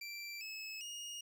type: tone with pitch steps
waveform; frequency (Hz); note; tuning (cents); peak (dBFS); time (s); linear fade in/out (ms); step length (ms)
25% pulse; 2349 / 2591 / 2859; D7 / E7 / F7; 0 / -30 / +40; -40; 0.01-1.21; 5; 400
effects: none